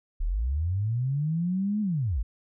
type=linear two-way sweep; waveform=sine; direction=up then down; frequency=32.7 to 215.4 to 42.79 Hz; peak=-24 dBFS; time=0.2-2.23 s; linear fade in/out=10 ms; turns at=1.81 s; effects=none

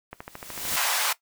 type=noise with exponential growth; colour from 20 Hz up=white; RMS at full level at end=-25 dBFS; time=0.11-0.76 s; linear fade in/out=1 ms; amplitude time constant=140 ms
type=click train; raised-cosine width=0.5 ms; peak=-21 dBFS; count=9; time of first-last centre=0.13-0.727 s; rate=13.4 Hz
type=high-pass noise; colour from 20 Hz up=pink; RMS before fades=-25 dBFS; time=0.76-1.13 s; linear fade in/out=5 ms; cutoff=770 Hz; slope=24 dB/octave
effects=noise-tail reverb RT60 0.1 s tail -17 dB re dry

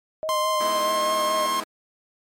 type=tone with vibrato; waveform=sine; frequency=622.3 Hz; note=D#5; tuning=in tune; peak=-25 dBFS; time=0.23-1.46 s; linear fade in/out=0 ms; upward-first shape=sine; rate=4.7 Hz; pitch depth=30 cents each way
type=tone with pitch glide; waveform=45% pulse; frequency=1046.5 to 1067.3 Hz; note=C6 to C6; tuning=0 to +34 cents; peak=-22 dBFS; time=0.29-1.6 s; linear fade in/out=0 ms; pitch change=+34 cents; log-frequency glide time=0.72-1.06 s
type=chord; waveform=10% pulse; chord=E major seventh; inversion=first; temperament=equal; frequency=207.7 / 246.9 / 311.1 / 329.6 Hz; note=G#3 / B3 / D#4 / E4; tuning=0 / 0 / 0 / 0 cents; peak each=-29 / -30 / -30 / -27 dBFS; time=0.6-1.64 s; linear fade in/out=5 ms
effects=MP3 64 kbps

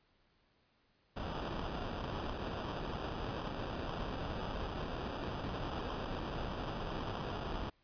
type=noise with sample-and-hold; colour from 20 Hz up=pink; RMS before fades=-40 dBFS; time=1.16-7.7 s; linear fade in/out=10 ms; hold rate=2100 Hz; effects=pink hiss -73 dBFS RMS until 7.83 s + resampled to 11025 Hz

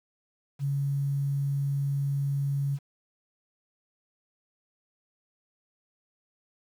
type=tone with quantisation; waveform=sine; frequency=140 Hz; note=C#3; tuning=18 cents sharp; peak=-25 dBFS; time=0.59-2.79 s; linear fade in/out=50 ms; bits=9; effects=none

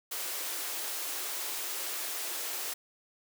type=high-pass noise; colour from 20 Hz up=white; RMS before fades=-36 dBFS; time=0.11-2.74 s; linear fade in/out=10 ms; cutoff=300 Hz; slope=48 dB/octave; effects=none

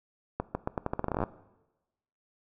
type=accelerating click train; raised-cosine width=1 ms; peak=-15 dBFS; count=17; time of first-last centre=0.4-1.238 s; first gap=150 ms; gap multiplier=0.83; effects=noise-tail reverb RT60 1.0 s tail -18 dB re dry

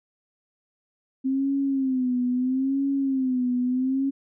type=tone with vibrato; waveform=sine; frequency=261.6 Hz; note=C4; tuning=in tune; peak=-21 dBFS; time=1.24-4.11 s; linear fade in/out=20 ms; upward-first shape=sine; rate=0.76 Hz; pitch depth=96 cents each way; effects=none

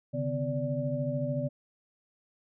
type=tone cluster; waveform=sine; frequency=134.5 / 148.1 / 251.3 / 581 Hz; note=C3 / D3 / B3 / D5; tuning=+48 / +15 / +30 / -19 cents; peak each=-33 / -35 / -35 / -33 dBFS; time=0.13-1.49 s; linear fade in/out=20 ms; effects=none

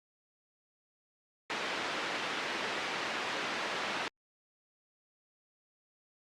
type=band-pass noise; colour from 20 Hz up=white; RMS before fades=-36 dBFS; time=1.5-4.08 s; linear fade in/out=0 ms; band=240 to 2500 Hz; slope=12 dB/octave; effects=low-pass 7000 Hz 12 dB/octave + Opus 48 kbps

